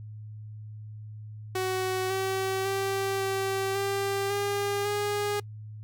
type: tone with pitch steps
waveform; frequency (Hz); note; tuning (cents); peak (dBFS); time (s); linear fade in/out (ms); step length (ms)
sawtooth; 374 / 382.7 / 389.7 / 387.5 / 395.1 / 403.9 / 411.7; F#4 / G4 / G4 / G4 / G4 / G#4 / G#4; +19 / -42 / -10 / -20 / +14 / -48 / -15; -23; 1.55-5.4; 5; 550
effects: noise-tail reverb RT60 0.1 s tail -25 dB re dry + added 107 Hz sine -39 dBFS peak until 5.83 s